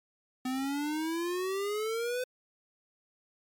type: exponential sweep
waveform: square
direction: up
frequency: 252.8 to 509 Hz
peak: -31 dBFS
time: 0.45-2.24 s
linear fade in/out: 5 ms
effects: MP3 96 kbps